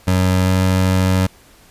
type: tone with pitch glide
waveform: 25% pulse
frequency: 92.5 to 93.36 Hz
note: F#2 to F#2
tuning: 0 to +16 cents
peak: -9 dBFS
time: 0.07-1.27 s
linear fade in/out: 10 ms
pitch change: +16 cents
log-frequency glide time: 0.42-0.52 s
effects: pink hiss -48 dBFS RMS until 1.7 s + resampled to 32000 Hz